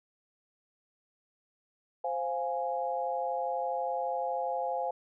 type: chord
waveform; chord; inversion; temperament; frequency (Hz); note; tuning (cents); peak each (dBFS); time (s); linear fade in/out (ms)
sine; F minor; second; equal; 523.3 / 698.5 / 830.6; C5 / F5 / Ab5; 0 / 0 / 0; -34; 2.04-4.91; 5
effects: none